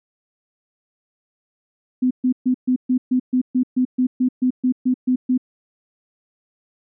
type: tone bursts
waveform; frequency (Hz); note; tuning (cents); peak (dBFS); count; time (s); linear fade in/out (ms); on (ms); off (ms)
sine; 253.5; B3; +45; -14; 16; 2.02-5.378; 10; 88; 130
effects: none